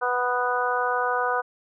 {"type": "harmonic tone", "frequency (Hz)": 247.2, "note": "B3", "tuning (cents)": 2, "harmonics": [2, 3, 4, 5, 6], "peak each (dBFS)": [-28, -28, -28, -28, -28], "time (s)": [0.01, 1.42], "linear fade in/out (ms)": 20, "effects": []}